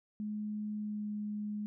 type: tone with pitch glide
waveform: sine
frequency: 211 to 209.2 Hz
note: G#3 to G#3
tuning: +28 to +13 cents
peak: -35 dBFS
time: 0.2-1.66 s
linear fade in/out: 0 ms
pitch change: -15 cents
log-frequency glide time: 0.76-1.09 s
effects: none